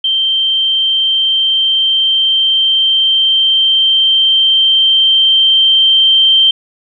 sine tone with level ramp, 3136 Hz, G7, in tune, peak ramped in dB -10 to -5 dBFS, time 0.04-6.51 s, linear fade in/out 5 ms, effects none

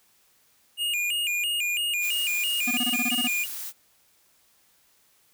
square tone with vibrato, 2633 Hz, E7, 3 cents flat, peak -25 dBFS, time 0.77-3.47 s, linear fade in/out 50 ms, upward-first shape square, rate 3 Hz, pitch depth 140 cents each way
blue noise, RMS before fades -35 dBFS, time 2-3.73 s, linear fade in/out 50 ms
square tone bursts, 244 Hz, B3, 21 cents flat, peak -27 dBFS, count 10, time 2.67-3.28 s, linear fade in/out 10 ms, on 43 ms, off 20 ms
effects white hiss -63 dBFS RMS until 5.33 s

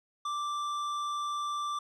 sine tone with tanh clipping, 1174.7 Hz, D6, in tune, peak -33 dBFS, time 0.25-1.79 s, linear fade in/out 5 ms, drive 12 dB, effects none

